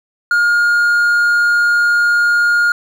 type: tone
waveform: triangle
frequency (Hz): 1421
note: F6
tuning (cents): +30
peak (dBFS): -8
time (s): 0.31-2.72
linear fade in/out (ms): 2
effects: none